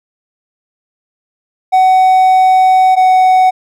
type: tone pair in turn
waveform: triangle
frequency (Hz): 750 / 745.7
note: F#5 / F#5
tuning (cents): +23 / +13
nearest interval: unison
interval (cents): 10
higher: first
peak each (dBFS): -3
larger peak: neither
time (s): 1.72-2.96 / 2.96-3.51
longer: first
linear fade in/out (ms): 20
effects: none